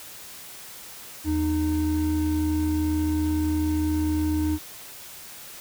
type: tone pair together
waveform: triangle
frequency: 81.2 / 306.6 Hz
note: E2 / D#4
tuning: -26 / -25 cents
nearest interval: octave + major seventh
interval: 2301 cents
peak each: -24 / -21 dBFS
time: 1.24-4.59 s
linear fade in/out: 50 ms
effects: white hiss -42 dBFS RMS until 5.6 s